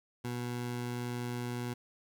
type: tone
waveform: 20% pulse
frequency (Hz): 121.7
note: B2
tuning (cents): -25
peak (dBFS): -30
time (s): 0.24-1.74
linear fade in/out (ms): 10
effects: 11-bit